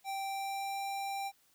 square tone with pitch glide, 782 to 788.8 Hz, G5 to G5, -4 to +11 cents, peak -36 dBFS, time 0.04-1.32 s, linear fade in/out 50 ms, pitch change +15 cents, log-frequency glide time 0.22-0.83 s, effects white hiss -69 dBFS RMS until 1.54 s

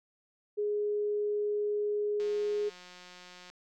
sine tone, 416 Hz, G#4, 3 cents sharp, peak -28 dBFS, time 0.57-2.7 s, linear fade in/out 20 ms
click train, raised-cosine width 0.2 ms, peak -33 dBFS, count 235, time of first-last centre 2.2-3.5 s, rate 180 Hz
effects none

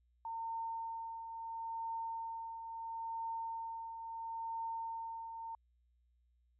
sine tone with tremolo, 910 Hz, A#5, 42 cents flat, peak -37 dBFS, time 0.25-5.55 s, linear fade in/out 2 ms, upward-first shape triangle, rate 0.74 Hz, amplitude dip 55%, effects added 60 Hz sine -70 dBFS peak until 6.59 s

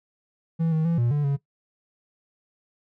triangle tone with pitch steps, 164.2 / 158.4 / 167.8 / 119.2 / 146.6 / 140.2 Hz, E3 / D#3 / E3 / A#2 / D3 / C#3, -6 / +31 / +31 / +39 / -3 / +20 cents, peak -18 dBFS, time 0.59-1.37 s, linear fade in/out 20 ms, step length 130 ms, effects noise-tail reverb RT60 0.1 s tail -17 dB re dry

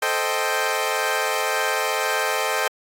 15% pulse chord, A half-diminished seventh, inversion none, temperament equal, 440 / 523.3 / 622.3 / 784 Hz, A4 / C5 / Eb5 / G5, 0 / 0 / 0 / 0 cents, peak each -20 dBFS, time 0.02-2.68 s, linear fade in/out 5 ms, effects AAC 64 kbps

